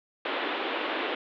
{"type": "band-pass noise", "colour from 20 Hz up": "pink", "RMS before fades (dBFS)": -31, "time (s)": [0.25, 1.15], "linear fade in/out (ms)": 5, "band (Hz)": [280, 3600], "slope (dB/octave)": 48, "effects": []}